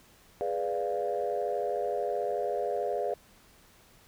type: chord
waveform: sine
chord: G# diminished seventh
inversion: none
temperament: equal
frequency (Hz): 415.3 / 493.9 / 587.3 / 698.5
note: G#4 / B4 / D5 / F5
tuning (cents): 0 / 0 / 0 / 0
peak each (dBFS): -33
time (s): 0.41-3.14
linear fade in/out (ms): 0
effects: tanh soft clip ceiling -20 dBFS + pink hiss -59 dBFS RMS until 4.07 s